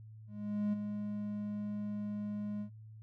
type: tone with ADSR envelope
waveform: triangle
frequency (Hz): 207.7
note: G#3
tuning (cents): 0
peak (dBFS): -27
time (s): 0.27-2.7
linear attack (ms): 460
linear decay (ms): 14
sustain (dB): -7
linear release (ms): 91
effects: added 109 Hz sine -49 dBFS peak until 3.02 s